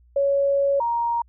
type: tone pair in turn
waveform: sine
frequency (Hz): 558 / 938.4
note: C#5 / A#5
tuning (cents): +11 / +11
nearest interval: major sixth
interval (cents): 900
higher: second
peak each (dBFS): -17 / -20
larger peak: first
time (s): 0.16-0.8 / 0.8-1.22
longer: first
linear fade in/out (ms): 5
effects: added 60 Hz sine -52 dBFS peak until 1.28 s